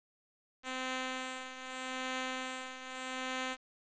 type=tone with tremolo; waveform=5% pulse; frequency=258.4 Hz; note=C4; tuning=21 cents flat; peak=-23 dBFS; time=0.63-3.57 s; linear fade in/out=50 ms; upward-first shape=triangle; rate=0.81 Hz; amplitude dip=70%; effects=resampled to 16000 Hz + 9-bit